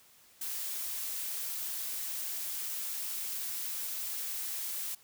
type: noise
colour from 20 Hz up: blue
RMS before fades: -37 dBFS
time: 0.41-4.95 s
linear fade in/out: 5 ms
effects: white hiss -61 dBFS RMS until 5.03 s